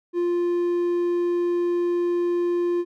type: tone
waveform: triangle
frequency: 349.2 Hz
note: F4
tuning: in tune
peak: -18 dBFS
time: 0.13-2.85 s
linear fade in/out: 50 ms
effects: none